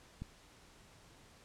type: click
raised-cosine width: 5 ms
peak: -29 dBFS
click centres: 0.22 s
effects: pink hiss -61 dBFS RMS until 1.44 s + low-pass 9000 Hz 12 dB/octave